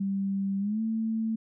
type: tone with pitch glide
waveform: sine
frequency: 196 to 222.6 Hz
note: G3 to A3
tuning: 0 to +20 cents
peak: -26 dBFS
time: 0-1.36 s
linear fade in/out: 10 ms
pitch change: +220 cents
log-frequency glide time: 0.59-0.81 s
effects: none